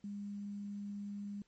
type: tone with quantisation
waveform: sine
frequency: 203.1 Hz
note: G#3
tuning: 38 cents flat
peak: -40 dBFS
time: 0.04-1.42 s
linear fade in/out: 2 ms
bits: 11
effects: pink hiss -75 dBFS RMS until 1.47 s + MP3 32 kbps